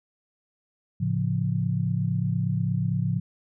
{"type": "chord", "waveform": "sine", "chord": "A augmented", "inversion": "none", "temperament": "equal", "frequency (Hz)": [110, 138.59, 174.61], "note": ["A2", "C#3", "E#3"], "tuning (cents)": [0, 0, 0], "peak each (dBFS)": -27, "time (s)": [1, 3.2], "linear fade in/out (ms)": 10, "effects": []}